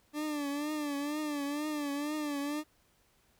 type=tone with vibrato; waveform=40% pulse; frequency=293.7 Hz; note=D4; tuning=in tune; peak=-32 dBFS; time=0.13-2.64 s; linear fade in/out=50 ms; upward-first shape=triangle; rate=2.1 Hz; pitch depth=85 cents each way; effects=pink hiss -69 dBFS RMS until 3.39 s